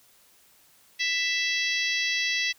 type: harmonic tone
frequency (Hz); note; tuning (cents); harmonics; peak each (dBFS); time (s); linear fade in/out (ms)
661; E5; +5; 3 / 4 / 5 / 6 / 7 / 8 / 9; -28 / -30 / -32 / -34 / -35 / -36 / -37; 0.99-2.53; 20
effects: white hiss -59 dBFS RMS until 2.58 s